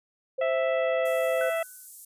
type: tone with pitch glide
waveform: sine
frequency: 525 to 519 Hz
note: C5 to C5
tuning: +6 to -14 cents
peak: -26 dBFS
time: 0.38-1.5 s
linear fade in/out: 10 ms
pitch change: -20 cents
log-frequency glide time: 0.69-0.85 s
type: harmonic tone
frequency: 659.3 Hz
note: E5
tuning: in tune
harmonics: 1 / 2 / 3 / 4 / 5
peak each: -26 / -36 / -35 / -39 / -46 dBFS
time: 0.41-1.63 s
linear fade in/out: 5 ms
type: high-pass noise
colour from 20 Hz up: pink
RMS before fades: -45 dBFS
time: 1.05-2.05 s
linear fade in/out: 5 ms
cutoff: 8100 Hz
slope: 24 dB/octave
type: tone with exponential decay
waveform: sine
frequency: 1500 Hz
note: F#6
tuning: 23 cents sharp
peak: -30 dBFS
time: 1.41-1.87 s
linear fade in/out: 0 ms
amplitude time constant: 100 ms
effects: resampled to 32000 Hz